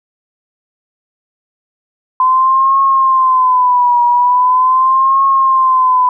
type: tone with vibrato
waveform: sine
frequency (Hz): 1022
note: C6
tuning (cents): -41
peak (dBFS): -7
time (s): 2.2-6.09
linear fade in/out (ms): 2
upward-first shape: triangle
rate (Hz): 0.41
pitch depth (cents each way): 110
effects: none